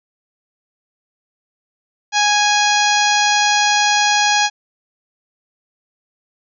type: harmonic tone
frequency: 829 Hz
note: G#5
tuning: 3 cents flat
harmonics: 1 / 2 / 3 / 4 / 5 / 6 / 7 / 8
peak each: -16 / -19 / -21 / -22 / -23 / -24 / -24 / -25 dBFS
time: 2.12-4.5 s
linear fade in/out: 50 ms
effects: none